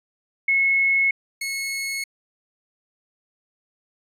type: tone pair in turn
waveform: sine / sawtooth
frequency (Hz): 2184 / 2184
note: C#7 / C#7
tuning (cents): -26 / -26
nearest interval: unison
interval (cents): 0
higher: neither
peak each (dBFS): -16 / -22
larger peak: first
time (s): 0.48-1.11 / 1.41-2.04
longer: neither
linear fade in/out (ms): 5
effects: resampled to 32000 Hz